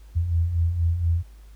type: beating tone pair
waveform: sine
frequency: 81.1 / 85.3 Hz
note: E2 / F2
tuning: -28 / -40 cents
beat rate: 4.2 Hz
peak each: -28 / -20 dBFS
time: 0.15-1.23 s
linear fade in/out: 20 ms
effects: added 52 Hz sine -43 dBFS peak until 1.55 s + pink hiss -60 dBFS RMS until 1.55 s